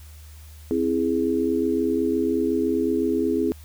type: chord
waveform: sine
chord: C augmented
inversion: none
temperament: equal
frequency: 261.6 / 329.6 / 415.3 Hz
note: C4 / E4 / G#4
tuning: 0 / 0 / 0 cents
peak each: -24 dBFS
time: 0.71-3.52 s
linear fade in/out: 0 ms
effects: added 76 Hz sine -41 dBFS peak until 3.64 s + white hiss -52 dBFS RMS until 3.64 s